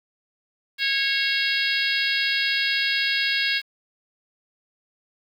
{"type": "harmonic tone", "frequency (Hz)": 548, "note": "C#5", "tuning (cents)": -20, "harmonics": [3, 4, 5, 6, 7, 8, 9], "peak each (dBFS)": [-26, -27, -28, -29, -29, -30, -31], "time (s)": [0.78, 3.62], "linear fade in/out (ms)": 50, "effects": ["8-bit"]}